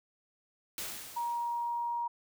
white noise with exponential decay, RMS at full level -37 dBFS, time 0.78-2.03 s, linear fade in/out 1 ms, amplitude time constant 270 ms
sine tone, 946 Hz, A#5, 25 cents sharp, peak -31 dBFS, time 1.16-2.08 s, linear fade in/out 10 ms
effects none

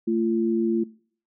sine tone pair together, 223.3 / 342.4 Hz, A3 / F4, +26 / -34 cents, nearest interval perfect fifth, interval 740 cents, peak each -23 dBFS, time 0.07-0.84 s, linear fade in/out 10 ms, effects noise-tail reverb RT60 0.5 s tail -21 dB re dry

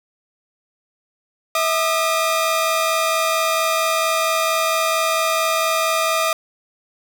sawtooth tone pair together, 648.7 / 1213 Hz, E5 / D#6, -28 / -44 cents, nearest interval major seventh, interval 1084 cents, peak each -16 dBFS, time 1.55-6.33 s, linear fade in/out 2 ms, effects none

